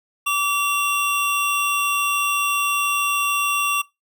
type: tone pair together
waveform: square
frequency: 1153.3 / 2743 Hz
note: D6 / F7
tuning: -32 / -32 cents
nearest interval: octave + minor third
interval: 1500 cents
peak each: -22 dBFS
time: 0.26-3.82 s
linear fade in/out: 10 ms
effects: noise-tail reverb RT60 0.2 s tail -21 dB re dry